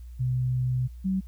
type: tone pair in turn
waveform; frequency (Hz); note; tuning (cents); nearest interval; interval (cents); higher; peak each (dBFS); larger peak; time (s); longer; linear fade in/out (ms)
sine; 126.7 / 189.84; B2 / F#3; +45 / +45; perfect fifth; 700; second; -23; neither; 0.19-0.88 / 1.04-1.21; first; 20
effects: added 60 Hz sine -39 dBFS peak until 1.27 s + white hiss -66 dBFS RMS until 1.27 s